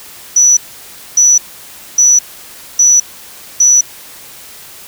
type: tone bursts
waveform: sine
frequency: 5920 Hz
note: F#8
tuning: in tune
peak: -4 dBFS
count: 5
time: 0.36-3.81 s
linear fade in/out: 5 ms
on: 210 ms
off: 600 ms
effects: white hiss -34 dBFS RMS until 4.87 s